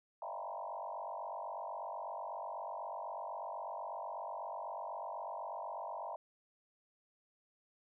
sine tone with frequency modulation, 801 Hz, G5, 37 cents sharp, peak -40 dBFS, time 0.22-6.16 s, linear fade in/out 2 ms, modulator 48.1 Hz, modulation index 4.2, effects none

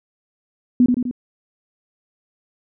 sine tone with echo, 246.9 Hz, B3, in tune, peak -9 dBFS, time 0.8-0.86 s, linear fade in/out 2 ms, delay 84 ms, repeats 3, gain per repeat -4 dB, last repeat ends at 1.112 s, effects none

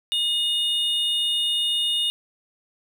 triangle tone pair together, 2884 / 3634 Hz, F#7 / A#7, -45 / -45 cents, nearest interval major third, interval 400 cents, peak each -22 dBFS, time 0.12-2.1 s, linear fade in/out 0 ms, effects none

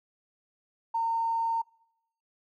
triangle tone with tanh clipping, 914 Hz, A#5, 34 cents flat, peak -25 dBFS, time 0.94-1.62 s, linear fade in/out 10 ms, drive 3 dB, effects noise-tail reverb RT60 0.8 s tail -25 dB re dry

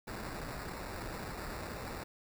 pink noise with sample-and-hold, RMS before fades -42 dBFS, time 0.07-2.04 s, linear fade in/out 10 ms, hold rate 3150 Hz, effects none

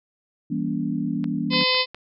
sine chord, E diminished seventh, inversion none, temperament just, 164.81 / 197.78 / 237.3 / 284.8 Hz, E3 / G3 / Bb3 / Db4, 0 / +16 / +31 / +47 cents, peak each -29 / -29 / -27 / -28 dBFS, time 0.5-1.64 s, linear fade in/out 10 ms
clicks, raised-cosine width 0.3 ms, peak -21 dBFS, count 5, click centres 1.242 / 1.534 / 1.611 / 1.748 / 1.946 s
harmonic tone, 510 Hz, C5, 44 cents flat, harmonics 1 / 2 / 4 / 5 / 6 / 7 / 8 / 9 / 10, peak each -27 / -27 / -27 / -27 / -27 / -27 / -27 / -27 / -27 dBFS, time 1.5-1.86 s, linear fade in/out 50 ms
effects none

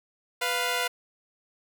10% pulse tone pair together, 494.9 / 699.9 Hz, B4 / F5, +4 / +4 cents, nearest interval tritone, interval 600 cents, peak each -20 dBFS, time 0.41-0.88 s, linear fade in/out 10 ms, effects none

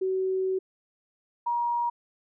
sine tone pair in turn, 377.3 / 950.7 Hz, F#4 / A#5, +34 / +34 cents, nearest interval octave + major third, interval 1600 cents, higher second, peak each -24 dBFS, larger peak neither, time 0.01-0.59 / 1.46-1.9 s, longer first, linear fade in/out 10 ms, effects none

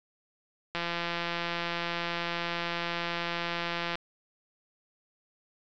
click train, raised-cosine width 0.3 ms, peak -16 dBFS, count 549, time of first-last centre 0.75-3.955 s, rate 171 Hz, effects resampled to 16000 Hz

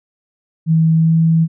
sine tone with pitch glide, 161.4 to 163.09 Hz, E3 to E3, -36 to -18 cents, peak -9 dBFS, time 0.66-1.48 s, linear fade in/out 50 ms, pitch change +18 cents, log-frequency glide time 0.94-1.15 s, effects none

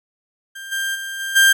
35% pulse tone with level steps, 1587 Hz, G6, 21 cents sharp, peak -30 / -19 / -25 / -22 / -8 dBFS, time 0.55-1.53 s, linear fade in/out 10 ms, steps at 0.71 / 0.94 / 1.19 / 1.35 s, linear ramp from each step 20 ms, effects none

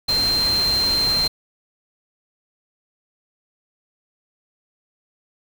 sine tone in noise, 4153 Hz, C8, 14 cents flat, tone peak -17 dBFS, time 0.08-1.28 s, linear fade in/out 10 ms, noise pink, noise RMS -28 dBFS, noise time 0.08-1.28 s, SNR +8 dB, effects none

